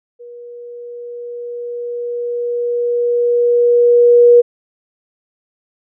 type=tone with level ramp; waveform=sine; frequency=480 Hz; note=B4; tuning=49 cents flat; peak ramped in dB=-32 to -3 dBFS; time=0.19-4.42 s; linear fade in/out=20 ms; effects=none